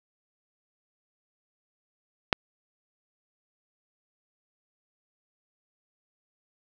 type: click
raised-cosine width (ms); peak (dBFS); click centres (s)
0.3; -3; 2.328
effects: none